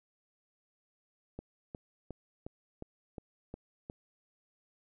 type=click train; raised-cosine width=2 ms; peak=-28 dBFS; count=8; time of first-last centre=1.39-3.899 s; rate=2.79 Hz; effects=none